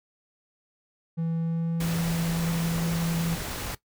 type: tone with pitch glide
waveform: triangle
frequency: 164.81 to 166.72 Hz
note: E3 to E3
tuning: 0 to +20 cents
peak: -23 dBFS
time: 1.17-3.36 s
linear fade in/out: 20 ms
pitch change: +20 cents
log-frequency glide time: 1.39-1.84 s
type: noise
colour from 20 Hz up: pink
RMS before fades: -34 dBFS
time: 1.8-3.75 s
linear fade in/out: 5 ms
effects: noise-tail reverb RT60 0.1 s tail -17 dB re dry